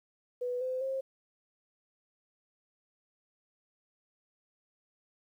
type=tone with pitch steps; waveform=sine; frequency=493.9 / 513.1 / 533 Hz; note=B4 / C5 / C5; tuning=0 / -34 / +32 cents; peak=-31 dBFS; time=0.41-1.01 s; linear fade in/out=10 ms; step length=200 ms; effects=11-bit